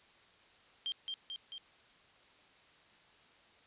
sine tone with echo, 3174 Hz, G7, 21 cents sharp, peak -34 dBFS, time 0.86-0.92 s, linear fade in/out 0 ms, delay 220 ms, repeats 3, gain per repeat -3 dB, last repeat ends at 1.58 s, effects white hiss -63 dBFS RMS until 3.66 s + resampled to 8000 Hz

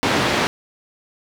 pink band-pass noise, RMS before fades -19 dBFS, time 0.03-0.47 s, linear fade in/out 0 ms, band 170 to 4100 Hz, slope 12 dB/octave, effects none

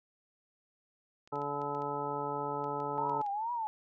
clicks, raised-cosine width 0.2 ms, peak -39 dBFS, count 11, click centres 1.275 / 1.357 / 1.418 / 1.617 / 1.749 / 1.82 / 2.642 / 2.802 / 3.096 / 3.215 / 3.264 s
harmonic tone, 143.9 Hz, D3, 35 cents flat, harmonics 1 / 2 / 3 / 4 / 5 / 6 / 7 / 9, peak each -45 / -44 / -39 / -43 / -48 / -37 / -43 / -41 dBFS, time 1.32-3.22 s, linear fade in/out 10 ms
sine tone with vibrato, 878 Hz, A5, 4 cents flat, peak -32 dBFS, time 2.98-3.67 s, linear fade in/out 0 ms, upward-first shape triangle, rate 2.3 Hz, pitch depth 190 cents each way
effects none

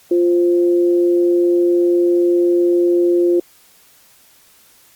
sine tone pair together, 348.9 / 523.3 Hz, F4 / C5, -2 / 0 cents, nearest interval perfect fifth, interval 702 cents, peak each -11 / -23 dBFS, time 0.11-3.4 s, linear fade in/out 5 ms, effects white hiss -50 dBFS RMS until 4.95 s + Opus 48 kbps

